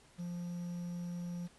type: tone with quantisation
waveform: triangle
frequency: 174.61 Hz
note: F3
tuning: in tune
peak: -36 dBFS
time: 0.18-1.48 s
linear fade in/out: 20 ms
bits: 10
effects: pink hiss -63 dBFS RMS until 1.58 s + resampled to 24000 Hz